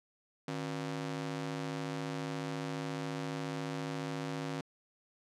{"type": "ring-modulated tone", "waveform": "sawtooth", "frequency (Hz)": 212.6, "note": "G#3", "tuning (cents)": 41, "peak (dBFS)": -29, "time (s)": [0.48, 4.61], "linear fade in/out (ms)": 0, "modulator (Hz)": 59.1, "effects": ["low-pass 7000 Hz 12 dB/octave"]}